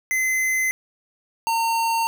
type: tone pair in turn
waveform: square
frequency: 2050 / 913.2 Hz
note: C7 / A#5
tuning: -36 / -36 cents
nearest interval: octave + major second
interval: 1400 cents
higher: first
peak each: -20 dBFS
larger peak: neither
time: 0.11-0.71 / 1.47-2.07 s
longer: neither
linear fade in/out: 0 ms
effects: none